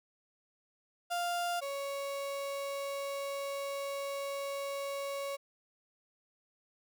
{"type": "tone pair in turn", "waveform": "35% pulse", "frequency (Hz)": [698.5, 557], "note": ["F5", "C#5"], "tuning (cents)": [0, 8], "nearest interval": "major third", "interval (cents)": 392, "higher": "first", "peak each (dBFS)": [-30, -34], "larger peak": "first", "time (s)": [[1.1, 1.61], [1.61, 5.37]], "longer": "second", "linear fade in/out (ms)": 20, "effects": []}